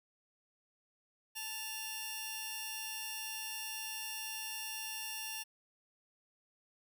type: tone pair together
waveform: 10% pulse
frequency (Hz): 875 / 2798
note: A5 / F7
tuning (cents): -10 / +3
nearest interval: octave + minor sixth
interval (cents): 2013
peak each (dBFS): -38 / -32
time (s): 1.35-5.44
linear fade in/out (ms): 20
effects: none